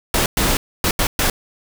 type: noise bursts at uneven times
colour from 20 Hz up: pink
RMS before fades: -17 dBFS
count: 5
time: 0.14-0.26 / 0.37-0.57 / 0.84-0.91 / 0.99-1.07 / 1.19-1.3 s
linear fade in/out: 2 ms
effects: none